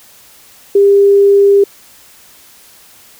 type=tone; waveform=sine; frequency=400 Hz; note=G4; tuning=35 cents sharp; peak=-4 dBFS; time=0.75-1.64 s; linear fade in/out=5 ms; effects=white hiss -42 dBFS RMS until 3.19 s